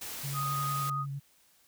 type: noise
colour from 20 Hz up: white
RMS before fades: -40 dBFS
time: 0.01-0.9 s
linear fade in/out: 5 ms
type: tone with vibrato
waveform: sine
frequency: 139.3 Hz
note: C#3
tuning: 9 cents sharp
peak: -34 dBFS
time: 0.23-1.2 s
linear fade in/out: 20 ms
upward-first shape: sine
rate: 11 Hz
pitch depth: 22 cents each way
type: tone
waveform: sine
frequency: 1244.5 Hz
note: D#6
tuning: in tune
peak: -31 dBFS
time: 0.33-1.06 s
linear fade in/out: 50 ms
effects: white hiss -65 dBFS RMS until 1.67 s